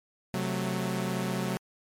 sawtooth chord, F# diminished, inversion second, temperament equal, 130.81 / 185 / 220 Hz, C3 / F#3 / A3, 0 / 0 / 0 cents, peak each -30 / -27 / -31 dBFS, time 0.34-1.57 s, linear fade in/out 0 ms, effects MP3 64 kbps

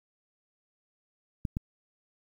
clicks, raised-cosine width 5 ms, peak -18 dBFS, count 2, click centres 1.452 / 1.569 s, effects 9-bit

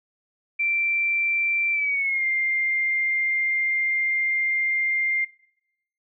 sine tone with pitch glide, 2349 to 2105 Hz, D7 to C7, 0 to +10 cents, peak -21 dBFS, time 0.59-5.25 s, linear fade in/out 10 ms, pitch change -190 cents, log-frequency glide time 1.72-2.25 s, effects noise-tail reverb RT60 0.8 s tail -20 dB re dry

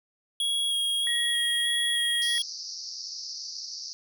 square tone with vibrato, 3300 Hz, G#7, 12 cents flat, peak -25 dBFS, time 0.4-2.42 s, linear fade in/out 2 ms, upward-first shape square, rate 1.6 Hz, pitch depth 12 cents each way
sine tone, 1896 Hz, A#6, 29 cents sharp, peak -30 dBFS, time 1.07-2.38 s, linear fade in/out 0 ms
white band-pass noise, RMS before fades -38 dBFS, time 2.22-3.93 s, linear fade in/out 0 ms, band 4500 to 5800 Hz, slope 96 dB/octave
effects none

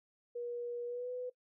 sine tone with pitch glide, 480 to 498.7 Hz, B4 to B4, -49 to +17 cents, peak -37 dBFS, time 0.35-1.3 s, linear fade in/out 10 ms, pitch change +66 cents, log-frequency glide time 0.86-1.11 s, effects noise-tail reverb RT60 0.1 s tail -20 dB re dry

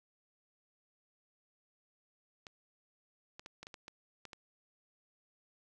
clicks, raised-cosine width 0.2 ms, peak -30 dBFS, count 9, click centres 2.468 / 3.395 / 3.461 / 3.63 / 3.669 / 3.742 / 3.881 / 4.253 / 4.332 s, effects none

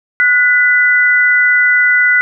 sine tone pair together, 1462 / 1996.8 Hz, F#6 / B6, -21 / +19 cents, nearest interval perfect fourth, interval 540 cents, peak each -10 dBFS, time 0.2-2.21 s, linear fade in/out 0 ms, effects none

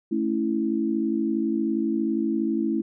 sine chord, A major, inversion none, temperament equal, 220 / 277.2 / 329.6 Hz, A3 / C#4 / E4, 0 / 0 / 0 cents, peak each -26 / -28 / -25 dBFS, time 0.11-2.82 s, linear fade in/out 10 ms, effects none

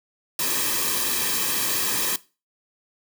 white noise with comb filter, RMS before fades -24 dBFS, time 0.39-2.16 s, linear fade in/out 2 ms, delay 1.4 ms, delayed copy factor -0.7, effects noise-tail reverb RT60 0.3 s tail -19 dB re dry

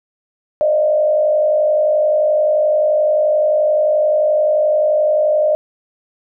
sine tone with frequency modulation, 610 Hz, D#5, 34 cents flat, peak -11 dBFS, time 0.61-5.55 s, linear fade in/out 0 ms, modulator 51.5 Hz, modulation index 0.65, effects none

